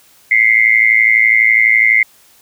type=tone with amplitude modulation; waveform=sine; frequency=2093 Hz; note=C7; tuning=in tune; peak=-3 dBFS; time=0.31-2.03 s; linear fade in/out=5 ms; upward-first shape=sine; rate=112 Hz; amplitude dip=95%; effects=white hiss -48 dBFS RMS until 2.41 s